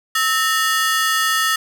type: ring-modulated tone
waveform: sawtooth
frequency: 1564 Hz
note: G6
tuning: 4 cents flat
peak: -9 dBFS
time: 0.15-1.56 s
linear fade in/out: 5 ms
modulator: 265 Hz
effects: none